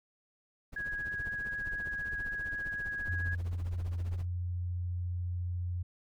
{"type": "noise with tremolo", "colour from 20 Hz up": "brown", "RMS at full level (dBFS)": -41, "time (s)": [0.72, 4.25], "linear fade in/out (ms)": 10, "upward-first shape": "triangle", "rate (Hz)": 15, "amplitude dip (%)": 100}
{"type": "tone with vibrato", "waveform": "sine", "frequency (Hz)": 1658, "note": "G#6", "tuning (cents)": -3, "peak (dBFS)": -34, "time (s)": [0.76, 3.35], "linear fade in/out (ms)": 5, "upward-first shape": "sine", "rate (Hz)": 9, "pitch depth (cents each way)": 9}
{"type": "tone with pitch glide", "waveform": "sine", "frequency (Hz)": [87.31, 88.58], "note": ["F2", "F2"], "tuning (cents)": [0, 25], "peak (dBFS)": -32, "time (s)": [3.08, 5.83], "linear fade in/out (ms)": 10, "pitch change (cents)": 25, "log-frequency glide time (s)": [4.01, 4.21]}
{"effects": []}